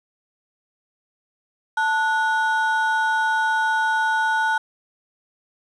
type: ring-modulated tone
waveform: triangle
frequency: 1174.7 Hz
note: D6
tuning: in tune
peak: -13 dBFS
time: 1.77-4.58 s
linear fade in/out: 5 ms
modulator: 292 Hz
effects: resampled to 24000 Hz + 8-bit